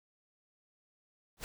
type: noise with exponential growth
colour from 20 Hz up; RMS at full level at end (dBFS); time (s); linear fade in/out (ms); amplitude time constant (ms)
pink; -36; 1.37-1.44; 0; 15
effects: none